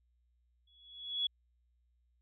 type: tone with exponential growth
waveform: sine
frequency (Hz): 3373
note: G#7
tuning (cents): +26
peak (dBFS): -28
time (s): 0.67-1.27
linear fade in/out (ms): 5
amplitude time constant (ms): 130
effects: added 60 Hz sine -70 dBFS peak until 2.21 s